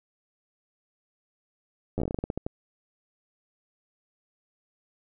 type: slowing click train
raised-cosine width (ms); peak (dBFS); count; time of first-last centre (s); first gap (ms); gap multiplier
2; -16; 14; 1.98-2.465; 10; 1.2
effects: none